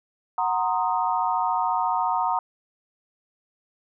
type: chord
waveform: sine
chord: C half-diminished seventh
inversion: second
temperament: equal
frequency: 740 / 932.3 / 1046.5 / 1244.5 Hz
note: Gb5 / Bb5 / C6 / Eb6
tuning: 0 / 0 / 0 / 0 cents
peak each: -26 / -24 / -30 / -29 dBFS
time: 0.38-2.39 s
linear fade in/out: 2 ms
effects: none